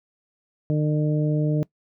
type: harmonic tone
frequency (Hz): 151.3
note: D#3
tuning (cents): -48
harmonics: 1 / 2 / 3 / 4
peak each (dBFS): -20 / -26 / -30 / -32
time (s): 0.7-1.63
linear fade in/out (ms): 0
effects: noise-tail reverb RT60 0.1 s tail -21 dB re dry